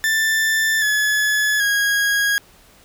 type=tone with pitch steps; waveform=40% pulse; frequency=1772 / 1706.7 / 1643.8 Hz; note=A6 / G#6 / G#6; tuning=+12 / +47 / -18 cents; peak=-15 dBFS; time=0.04-2.38 s; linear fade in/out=0 ms; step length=780 ms; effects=pink hiss -50 dBFS RMS until 2.84 s